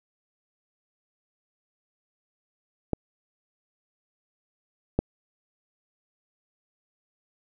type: clicks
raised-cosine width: 2 ms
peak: -11 / -8 dBFS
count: 2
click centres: 2.933 / 4.99 s
effects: none